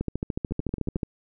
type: two click trains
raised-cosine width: 3 ms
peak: -22 / -14 dBFS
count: 6 / 15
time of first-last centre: 0.51-0.965 / 0.01-1.032 s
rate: 11 / 13.7 Hz
effects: none